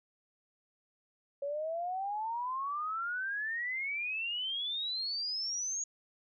sine exponential sweep, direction up, 554.4 to 6720 Hz, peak -33 dBFS, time 1.42-5.84 s, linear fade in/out 5 ms, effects none

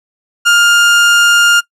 30% pulse tone, 1408 Hz, F6, 14 cents sharp, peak -3 dBFS, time 0.45-1.61 s, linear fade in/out 20 ms, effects noise-tail reverb RT60 0.1 s tail -21 dB re dry + low-pass 9000 Hz 12 dB/octave

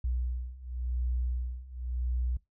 sine beating tone pair, 61 / 61.92 Hz, B1 / B1, -21 / +5 cents, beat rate 0.92 Hz, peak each -34 / -32 dBFS, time 0.04-2.37 s, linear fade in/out 5 ms, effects noise-tail reverb RT60 0.2 s tail -22 dB re dry

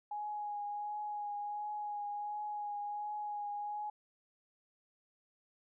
sine tone with vibrato, 830.6 Hz, G#5, in tune, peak -37 dBFS, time 0.11-3.9 s, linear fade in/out 5 ms, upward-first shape triangle, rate 1.4 Hz, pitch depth 20 cents each way, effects none

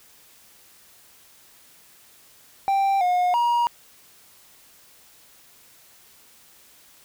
triangle tone with pitch steps, 785 / 719 / 951 Hz, G5 / F#5 / A#5, +2 / -50 / +34 cents, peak -16 dBFS, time 2.68-3.67 s, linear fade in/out 0 ms, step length 330 ms, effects white hiss -53 dBFS RMS until 7.04 s

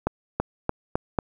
accelerating click train, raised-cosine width 1 ms, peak -8 dBFS, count 5, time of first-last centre 0.07-1.188 s, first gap 330 ms, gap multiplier 0.89, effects 8-bit

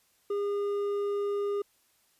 sine tone with hard clipping, 406 Hz, G#4, 39 cents flat, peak -29 dBFS, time 0.3-1.62 s, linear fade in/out 5 ms, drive 5 dB, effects white hiss -68 dBFS RMS until 2.19 s + resampled to 32000 Hz

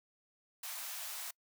white high-pass noise, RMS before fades -43 dBFS, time 0.63-1.31 s, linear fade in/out 5 ms, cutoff 610 Hz, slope 96 dB/octave, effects noise-tail reverb RT60 0.1 s tail -26 dB re dry

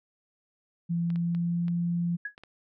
sine tone with pitch glide, 170 to 172.17 Hz, F3 to F3, -46 to -24 cents, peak -25 dBFS, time 0.89-2.17 s, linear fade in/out 20 ms, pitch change +22 cents, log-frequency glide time 1.03-1.65 s
clicks, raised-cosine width 0.3 ms, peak -31 dBFS, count 6, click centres 1.103 / 1.159 / 1.349 / 1.682 / 2.379 / 2.436 s
sine tone with exponential decay, 1672 Hz, G#6, 11 cents sharp, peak -28 dBFS, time 2.25-2.35 s, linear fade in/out 5 ms, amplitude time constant 20 ms
effects none

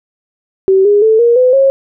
sine tone with pitch steps, 383.2 / 410.7 / 440.2 / 471.8 / 505.6 / 541.9 Hz, G4 / G#4 / A4 / A#4 / B4 / C#5, -39 / -19 / +1 / +21 / +41 / -39 cents, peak -5 dBFS, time 0.68-1.7 s, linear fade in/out 0 ms, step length 170 ms, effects none

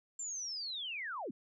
sine linear sweep, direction down, 7390 to 187.5 Hz, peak -38 dBFS, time 0.19-1.31 s, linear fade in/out 5 ms, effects none

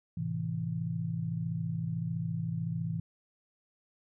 sine chord, A minor, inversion none, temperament equal with one note detuned, 109.24 / 130.81 / 164.81 Hz, A2 / C3 / E3, -12 / 0 / 0 cents, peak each -37 / -38 / -33 dBFS, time 0.17-3 s, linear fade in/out 5 ms, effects none

